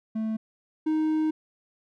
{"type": "tone pair in turn", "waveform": "triangle", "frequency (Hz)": [220, 312], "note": ["A3", "D#4"], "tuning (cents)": [0, 5], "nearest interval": "tritone", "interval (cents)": 605, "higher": "second", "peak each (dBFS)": [-24, -20], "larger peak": "second", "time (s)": [[0.15, 0.37], [0.86, 1.31]], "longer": "second", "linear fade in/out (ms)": 10, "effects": []}